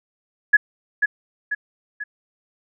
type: tone with echo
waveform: sine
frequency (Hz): 1690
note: G#6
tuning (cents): +30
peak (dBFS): -8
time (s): 0.53-0.57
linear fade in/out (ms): 10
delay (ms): 490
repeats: 3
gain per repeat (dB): -6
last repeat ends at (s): 2.04
effects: none